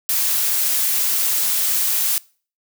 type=noise; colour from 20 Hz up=blue; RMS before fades=-19 dBFS; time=0.09-2.18 s; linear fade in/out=0 ms; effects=noise-tail reverb RT60 0.4 s tail -23 dB re dry